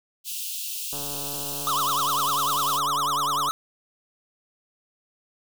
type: high-pass noise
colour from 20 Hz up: white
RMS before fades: -32 dBFS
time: 0.24-2.81 s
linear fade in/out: 50 ms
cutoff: 2600 Hz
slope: 96 dB/octave
type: click train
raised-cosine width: 1 ms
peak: -25 dBFS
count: 367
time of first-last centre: 0.93-3.489 s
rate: 143 Hz
type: tone with vibrato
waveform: square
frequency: 1144 Hz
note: D6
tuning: 46 cents flat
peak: -23 dBFS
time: 1.67-3.51 s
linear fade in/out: 0 ms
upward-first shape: triangle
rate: 10 Hz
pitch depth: 300 cents each way
effects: none